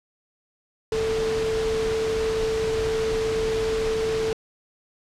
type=tone in noise; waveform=sine; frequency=443.3 Hz; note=A4; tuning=13 cents sharp; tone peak=-22 dBFS; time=0.92-4.33 s; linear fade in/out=2 ms; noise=pink; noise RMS=-31 dBFS; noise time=0.92-4.33 s; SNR=+6 dB; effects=low-pass 6000 Hz 12 dB/octave